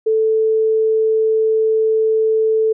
sine tone, 440 Hz, A4, in tune, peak -12 dBFS, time 0.06-2.73 s, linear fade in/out 10 ms, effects none

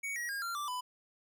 square tone with pitch steps, 2240 / 1905.5 / 1620.9 / 1378.9 / 1173 / 997.8 Hz, C#7 / A#6 / G#6 / F6 / D6 / B5, +18 / +38 / -43 / -22 / -2 / +17 cents, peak -36 dBFS, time 0.03-0.81 s, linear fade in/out 10 ms, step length 130 ms, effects none

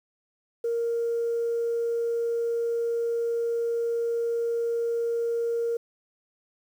sine tone, 466.2 Hz, A#4, in tune, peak -23 dBFS, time 0.64-5.77 s, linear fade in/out 5 ms, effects tanh soft clip ceiling -20 dBFS + 9-bit

